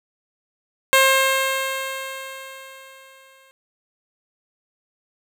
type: tone with exponential decay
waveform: 10% pulse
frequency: 533 Hz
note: C5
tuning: 32 cents sharp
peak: -3 dBFS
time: 0.93-3.51 s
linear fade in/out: 0 ms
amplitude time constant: 560 ms
effects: none